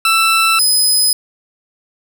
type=tone pair in turn; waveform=20% pulse; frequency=1329 / 5031 Hz; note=E6 / D#8; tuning=+14 / +18 cents; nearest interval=octave + major seventh; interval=2304 cents; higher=second; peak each=-5 dBFS; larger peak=neither; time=0.05-0.59 / 0.59-1.13 s; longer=neither; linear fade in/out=2 ms; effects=7-bit